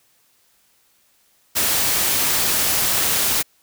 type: noise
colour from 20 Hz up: white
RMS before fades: -19 dBFS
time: 1.55-3.43 s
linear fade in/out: 20 ms
effects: white hiss -60 dBFS RMS until 3.62 s